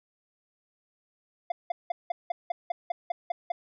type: tone bursts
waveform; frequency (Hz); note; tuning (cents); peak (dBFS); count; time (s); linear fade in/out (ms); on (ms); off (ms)
triangle; 698.5; F5; 0; -23; 11; 1.5-3.52; 5; 20; 180
effects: resampled to 11025 Hz